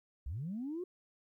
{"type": "linear sweep", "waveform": "sine", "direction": "up", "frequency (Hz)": [55, 372.9], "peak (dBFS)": -36, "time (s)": [0.26, 0.84], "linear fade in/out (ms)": 5, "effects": ["tanh soft clip ceiling -32 dBFS", "13-bit"]}